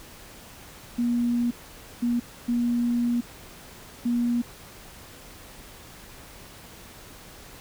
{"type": "tone bursts at uneven times", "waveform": "sine", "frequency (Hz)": 239.2, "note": "A#3", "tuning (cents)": 45, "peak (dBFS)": -21, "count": 4, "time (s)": [[0.98, 1.51], [2.02, 2.2], [2.48, 3.21], [4.05, 4.42]], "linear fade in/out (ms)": 10, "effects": ["pink hiss -46 dBFS RMS until 7.6 s"]}